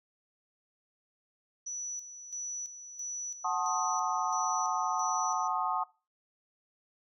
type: tone with tremolo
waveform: sine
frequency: 5920 Hz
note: F#8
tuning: in tune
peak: -35 dBFS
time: 1.66-5.48 s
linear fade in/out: 10 ms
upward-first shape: square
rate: 1.5 Hz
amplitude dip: 65%
type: chord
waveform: sine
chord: F# diminished seventh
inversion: none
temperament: equal with one note detuned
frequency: 740 / 880 / 1072.2 / 1244.5 Hz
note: F#5 / A5 / C6 / Eb6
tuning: 0 / 0 / +42 / 0 cents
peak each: -34 dBFS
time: 3.44-5.84 s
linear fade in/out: 10 ms
effects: noise-tail reverb RT60 0.3 s tail -21 dB re dry